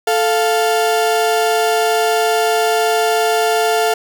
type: tone pair together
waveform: 35% pulse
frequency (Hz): 438.8 / 697.5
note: A4 / F5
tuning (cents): -5 / -2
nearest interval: minor sixth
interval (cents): 803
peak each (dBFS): -14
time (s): 0.07-3.94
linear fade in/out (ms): 5
effects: none